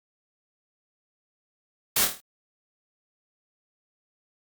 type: noise with echo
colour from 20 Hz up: white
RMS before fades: -22 dBFS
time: 1.96-2.05 s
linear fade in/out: 5 ms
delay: 26 ms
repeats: 6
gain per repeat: -5 dB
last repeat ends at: 2.206 s
effects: Opus 48 kbps